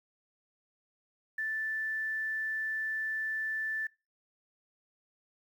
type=tone with quantisation; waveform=sine; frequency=1760 Hz; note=A6; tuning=in tune; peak=-31 dBFS; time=1.38-3.87 s; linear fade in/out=5 ms; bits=10; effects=noise-tail reverb RT60 0.3 s tail -24 dB re dry